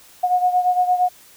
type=beating tone pair; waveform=sine; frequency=723 / 731.7 Hz; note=F#5 / F#5; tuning=-40 / -20 cents; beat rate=8.7 Hz; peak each=-16 / -21 dBFS; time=0.23-1.09 s; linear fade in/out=10 ms; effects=white hiss -48 dBFS RMS until 1.36 s